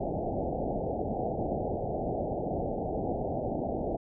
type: low-pass noise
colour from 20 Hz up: white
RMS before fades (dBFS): -32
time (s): 0-3.97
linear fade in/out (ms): 10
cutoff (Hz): 790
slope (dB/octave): 96
effects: none